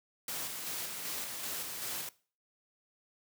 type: noise with tremolo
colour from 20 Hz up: white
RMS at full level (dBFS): -38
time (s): 0.28-2.09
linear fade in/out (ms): 2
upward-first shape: square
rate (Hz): 2.6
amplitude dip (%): 30
effects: noise-tail reverb RT60 0.4 s tail -20 dB re dry + high-pass 100 Hz 12 dB/octave